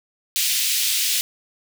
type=high-pass noise; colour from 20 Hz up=pink; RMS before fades=-21 dBFS; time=0.36-1.21 s; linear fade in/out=0 ms; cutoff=2700 Hz; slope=24 dB/octave; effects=none